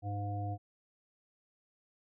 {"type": "harmonic tone", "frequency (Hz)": 101.9, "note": "G#2", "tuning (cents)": -32, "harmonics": [1, 3, 5, 7], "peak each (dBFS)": [-35, -45, -51, -41], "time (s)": [0.02, 0.58], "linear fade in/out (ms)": 50, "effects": []}